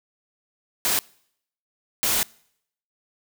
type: noise bursts at uneven times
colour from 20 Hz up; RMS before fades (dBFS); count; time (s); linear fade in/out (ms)
white; -22; 2; 0.85-0.99 / 2.03-2.23; 0
effects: noise-tail reverb RT60 0.7 s tail -25 dB re dry

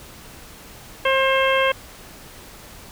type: harmonic tone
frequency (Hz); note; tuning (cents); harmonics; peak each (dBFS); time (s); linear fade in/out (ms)
533; C5; +32; 1 / 2 / 3 / 4 / 5 / 6; -19 / -22 / -24 / -25 / -26 / -27; 1.05-1.72; 5
effects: pink hiss -42 dBFS RMS until 2.91 s

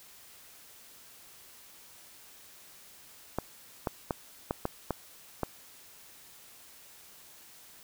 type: clicks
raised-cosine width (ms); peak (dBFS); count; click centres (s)
1; -15; 7; 3.386 / 3.872 / 4.108 / 4.509 / 4.654 / 4.907 / 5.433
effects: white hiss -54 dBFS RMS until 7.83 s

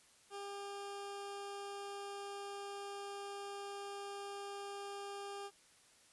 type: tone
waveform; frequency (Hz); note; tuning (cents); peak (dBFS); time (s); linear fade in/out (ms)
20% pulse; 401; G4; +39; -39; 0.3-5.51; 50
effects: white hiss -66 dBFS RMS until 6.12 s + resampled to 24000 Hz

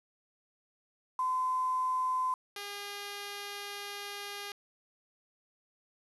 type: tone pair in turn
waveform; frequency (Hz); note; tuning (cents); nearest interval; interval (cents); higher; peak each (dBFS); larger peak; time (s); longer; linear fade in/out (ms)
sine / 5% pulse; 1023 / 406; C6 / G#4; -39 / -39; octave + major third; 1600; first; -28; neither; 1.19-2.34 / 2.56-4.52; second; 2
effects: resampled to 24000 Hz + 9-bit

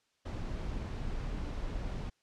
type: noise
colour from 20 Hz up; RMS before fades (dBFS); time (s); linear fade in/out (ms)
brown; -37; 0.25-2.1; 10
effects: white hiss -75 dBFS RMS until 2.22 s + low-pass 6000 Hz 12 dB/octave

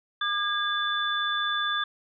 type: tone cluster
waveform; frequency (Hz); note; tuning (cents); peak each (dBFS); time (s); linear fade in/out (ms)
sine; 1203 / 1638 / 3502; D6 / G#6 / A7; +41 / -24 / -9; -29; 0.21-1.84; 5
effects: none

